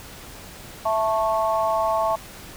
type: chord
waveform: sine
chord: A major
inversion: second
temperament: just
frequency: 660 / 880 / 1100 Hz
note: E5 / A5 / C#6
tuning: +2 / 0 / -14 cents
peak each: -22 / -24 / -25 dBFS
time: 0.85-2.16 s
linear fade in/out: 10 ms
effects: pink hiss -41 dBFS RMS until 2.56 s